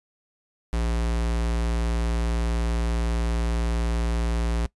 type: tone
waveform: square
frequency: 57.6 Hz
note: A#1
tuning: 20 cents flat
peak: -23 dBFS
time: 0.73-4.66 s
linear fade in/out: 0 ms
effects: noise-tail reverb RT60 0.1 s tail -20 dB re dry + resampled to 24000 Hz